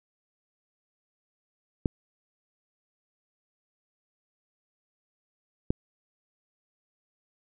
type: clicks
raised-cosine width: 3 ms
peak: -11 dBFS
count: 2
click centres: 1.858 / 5.705 s
effects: none